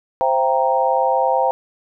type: chord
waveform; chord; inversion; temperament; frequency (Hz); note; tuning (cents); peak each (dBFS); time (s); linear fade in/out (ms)
sine; C dominant seventh; none; equal with one note detuned; 523.3 / 674.3 / 784 / 932.3; C5 / E5 / G5 / Bb5; 0 / +39 / 0 / 0; -19 / -22 / -19 / -20; 0.21-1.51; 0
effects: none